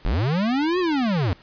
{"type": "linear two-way sweep", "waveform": "square", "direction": "up then down", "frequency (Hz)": [32.7, 374.3, 79.8], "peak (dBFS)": -20, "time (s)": [0.05, 1.33], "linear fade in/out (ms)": 0, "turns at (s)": 0.79, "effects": ["pink hiss -51 dBFS RMS until 1.42 s", "resampled to 11025 Hz"]}